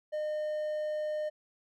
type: tone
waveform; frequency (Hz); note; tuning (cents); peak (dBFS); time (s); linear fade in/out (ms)
triangle; 609; D#5; -37; -29; 0.12-1.3; 20
effects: none